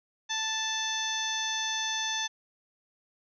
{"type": "harmonic tone", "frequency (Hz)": 880, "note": "A5", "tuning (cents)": 0, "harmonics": [1, 2, 3, 4, 5, 6, 7], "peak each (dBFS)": [-37, -35, -41, -33, -43, -43, -35], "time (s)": [0.29, 2.28], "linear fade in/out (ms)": 20, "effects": []}